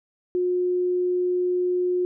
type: tone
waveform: sine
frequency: 360 Hz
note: F#4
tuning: 47 cents flat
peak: -20 dBFS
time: 0.35-2.05 s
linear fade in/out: 0 ms
effects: none